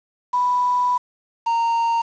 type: tone pair in turn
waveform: sine / triangle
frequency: 987.8 / 924.8 Hz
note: B5 / A#5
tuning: 0 / -14 cents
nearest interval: minor second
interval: 114 cents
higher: first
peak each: -16 / -15 dBFS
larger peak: second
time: 0.33-0.98 / 1.46-2.02 s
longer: first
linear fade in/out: 10 ms
effects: resampled to 16000 Hz + 7-bit